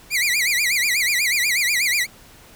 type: tone with vibrato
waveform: sawtooth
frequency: 2165 Hz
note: C#7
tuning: 41 cents flat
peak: -14 dBFS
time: 0.1-2.07 s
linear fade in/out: 50 ms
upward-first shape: sine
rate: 8.2 Hz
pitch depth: 210 cents each way
effects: pink hiss -47 dBFS RMS until 2.55 s